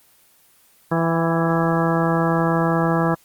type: harmonic tone with a mistuned harmonic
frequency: 165.9 Hz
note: E3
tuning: 11 cents sharp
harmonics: 1 / 2 / 3 / 4 / 5 / 6 / 7 / 8 / 10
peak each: -20 / -23 / -25 / -26 / -27 / -28 / -28 / -29 / -30 dBFS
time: 0.91-3.15 s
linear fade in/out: 10 ms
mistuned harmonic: 5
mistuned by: -24 cents
effects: white hiss -55 dBFS RMS until 3.24 s + Opus 24 kbps